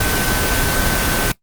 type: tone in noise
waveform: sine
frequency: 1528 Hz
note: G6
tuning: 45 cents flat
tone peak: -23 dBFS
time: 0-1.32 s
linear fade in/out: 5 ms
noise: pink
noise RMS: -17 dBFS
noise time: 0-1.32 s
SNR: -9 dB
effects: noise-tail reverb RT60 0.1 s tail -18 dB re dry + Opus 24 kbps